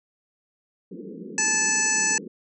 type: band-pass noise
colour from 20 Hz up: pink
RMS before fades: -38 dBFS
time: 0.91-2.28 s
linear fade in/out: 5 ms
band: 170 to 480 Hz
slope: 96 dB/octave
type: harmonic tone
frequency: 871 Hz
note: A5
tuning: 18 cents flat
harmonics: 1 / 2 / 3 / 5 / 6 / 7 / 8 / 9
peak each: -33 / -26 / -29 / -36 / -35 / -25 / -30 / -26 dBFS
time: 1.38-2.18 s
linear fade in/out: 2 ms
effects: none